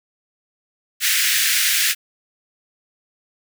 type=high-pass noise; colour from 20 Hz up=pink; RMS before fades=-18 dBFS; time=1-1.95 s; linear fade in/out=50 ms; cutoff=1600 Hz; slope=48 dB/octave; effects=none